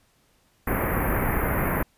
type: band-stop noise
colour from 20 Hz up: pink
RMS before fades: -24 dBFS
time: 0.67-1.83 s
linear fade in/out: 5 ms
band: 2200 to 12000 Hz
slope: 48 dB/octave
effects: pink hiss -64 dBFS RMS until 1.97 s + resampled to 32000 Hz